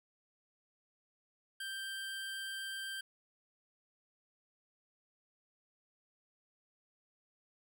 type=tone; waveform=25% pulse; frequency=1573 Hz; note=G6; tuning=6 cents sharp; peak=-36 dBFS; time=1.6-3.01 s; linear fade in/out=5 ms; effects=none